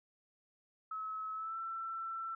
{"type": "tone with pitch glide", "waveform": "sine", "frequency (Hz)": [1290, 1338.6], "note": ["E6", "E6"], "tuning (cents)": [-38, 26], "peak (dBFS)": -38, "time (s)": [0.91, 2.35], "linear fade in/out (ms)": 5, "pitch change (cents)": 64, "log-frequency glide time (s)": [1.34, 1.58], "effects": []}